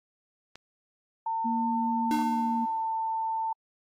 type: click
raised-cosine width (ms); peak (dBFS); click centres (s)
0.2; -26; 0.556
type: tone with pitch glide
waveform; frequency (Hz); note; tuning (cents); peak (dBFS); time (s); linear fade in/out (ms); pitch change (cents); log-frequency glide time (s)
sine; 900 to 893.3; A5 to A5; +39 to +26; -27; 1.26-3.53; 5; -13; 1.43-2.44
type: tone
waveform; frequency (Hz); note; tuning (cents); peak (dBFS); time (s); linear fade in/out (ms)
sine; 233.1; A#3; 0; -28; 1.44-2.66; 20
type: tone with exponential decay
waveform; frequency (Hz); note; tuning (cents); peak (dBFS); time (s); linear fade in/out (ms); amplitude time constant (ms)
square; 303.4; D#4; -44; -27; 2.11-2.9; 1; 170
effects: AAC 64 kbps